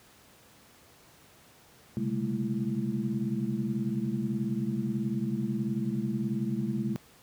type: tone cluster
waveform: sine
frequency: 128.8 / 139.8 / 202.8 / 221.2 / 334.4 Hz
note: C3 / C#3 / G#3 / A3 / E4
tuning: -27 / +15 / -41 / +9 / +25 cents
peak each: -35 / -38 / -32 / -32 / -38 dBFS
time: 1.97-6.96 s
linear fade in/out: 0 ms
effects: pink hiss -57 dBFS RMS until 7.22 s + high-pass 80 Hz 12 dB/octave